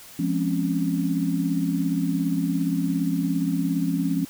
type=chord; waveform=sine; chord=Db major seventh; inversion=first; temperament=just; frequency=173.24 / 207.9 / 259.9 / 277.2 Hz; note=F3 / Ab3 / C4 / Db4; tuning=-14 / +2 / -11 / 0 cents; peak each=-25 / -30 / -29 / -25 dBFS; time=0.19-4.25 s; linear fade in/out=5 ms; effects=white hiss -45 dBFS RMS until 4.29 s